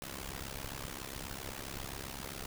pink noise with amplitude modulation, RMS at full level -39 dBFS, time 0.02-2.46 s, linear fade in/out 0 ms, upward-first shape sine, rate 67.5 Hz, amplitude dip 90%, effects none

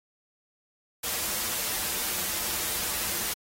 white noise with comb filter, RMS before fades -30 dBFS, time 1.03-3.34 s, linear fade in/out 10 ms, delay 7.4 ms, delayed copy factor -0.5, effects AAC 48 kbps

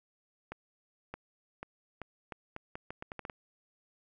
accelerating click train, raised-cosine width 0.5 ms, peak -25 dBFS, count 13, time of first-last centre 0.52-3.298 s, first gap 620 ms, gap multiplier 0.79, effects none

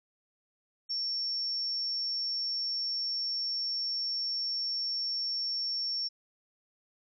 sine tone, 5460 Hz, F8, 40 cents flat, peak -30 dBFS, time 0.89-6.09 s, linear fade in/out 20 ms, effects none

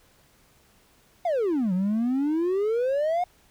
triangle exponential two-way sweep, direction down then up, 732 to 178.1 to 732 Hz, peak -19 dBFS, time 1.25-3.24 s, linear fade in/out 5 ms, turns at 1.73 s, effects tanh soft clip ceiling -16 dBFS + pink hiss -60 dBFS RMS until 3.5 s

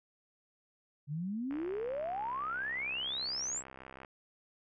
sine exponential sweep, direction up, 138.59 to 7902 Hz, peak -34 dBFS, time 1.07-3.63 s, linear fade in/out 50 ms
click train, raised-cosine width 0.5 ms, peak -33 dBFS, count 168, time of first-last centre 1.51-4.048 s, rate 65.8 Hz
effects none

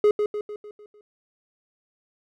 triangle tone with echo, 418.3 Hz, G#4, 12 cents sharp, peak -12 dBFS, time 0.04-0.11 s, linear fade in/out 2 ms, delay 150 ms, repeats 6, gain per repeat -6 dB, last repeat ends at 1.01 s, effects none

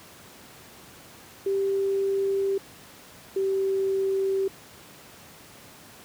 sine tone pair in turn, 392 / 387.3 Hz, G4 / G4, 0 / -21 cents, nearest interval unison, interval 21 cents, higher first, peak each -22 dBFS, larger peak neither, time 1.46-2.58 / 3.36-4.48 s, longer neither, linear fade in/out 5 ms, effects pink hiss -48 dBFS RMS until 6.04 s + high-pass 100 Hz 12 dB/octave

